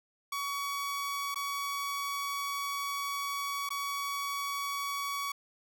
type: tone with dropouts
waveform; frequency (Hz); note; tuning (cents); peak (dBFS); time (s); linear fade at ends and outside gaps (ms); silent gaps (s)
sawtooth; 1128; C#6; +30; -29; 0.32-5.32; 5; 1.345-1.357 / 3.691-3.704
effects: none